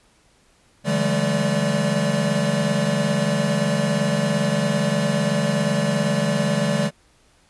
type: tone cluster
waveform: square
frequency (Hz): 145.2 / 168.2 / 195.9 / 213.5 / 578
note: D3 / E3 / G3 / G#3 / D5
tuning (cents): -19 / +35 / -1 / +48 / -28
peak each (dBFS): -26 / -26 / -27 / -25 / -26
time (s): 0.84-6.91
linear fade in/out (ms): 50
effects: pink hiss -58 dBFS RMS until 7.49 s + resampled to 24000 Hz